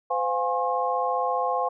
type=tone cluster; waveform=sine; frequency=512 / 708 / 823 / 1074 Hz; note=C5 / F5 / G#5 / C6; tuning=-38 / +23 / -16 / +45 cents; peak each=-28 dBFS; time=0.1-1.69 s; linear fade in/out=10 ms; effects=none